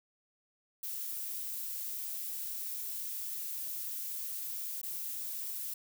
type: noise with dropouts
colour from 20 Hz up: violet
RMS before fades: -39 dBFS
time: 0.83-5.74 s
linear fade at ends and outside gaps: 5 ms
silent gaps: 4.815-4.831 s
effects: none